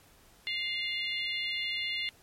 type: harmonic tone with a mistuned harmonic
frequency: 698.5 Hz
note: F5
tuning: in tune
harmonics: 3 / 4 / 5 / 6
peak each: -34 / -36 / -38 / -40 dBFS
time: 0.47-2.09 s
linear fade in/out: 0 ms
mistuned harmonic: 4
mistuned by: +18 cents
effects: pink hiss -60 dBFS RMS until 2.22 s + MP3 64 kbps